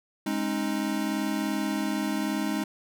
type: chord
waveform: square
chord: Ab suspended fourth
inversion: none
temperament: equal with one note detuned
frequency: 207.7 / 270.4 / 311.1 Hz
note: Ab3 / Db4 / Eb4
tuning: 0 / -43 / 0 cents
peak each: -31 / -33 / -31 dBFS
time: 0.26-2.64 s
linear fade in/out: 5 ms
effects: none